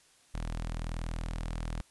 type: tone with notch filter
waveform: sawtooth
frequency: 40.71 Hz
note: E1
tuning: 21 cents flat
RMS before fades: -36 dBFS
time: 0.34-1.81 s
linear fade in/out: 0 ms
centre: 390 Hz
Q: 1.9
effects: white hiss -63 dBFS RMS until 1.9 s + resampled to 24000 Hz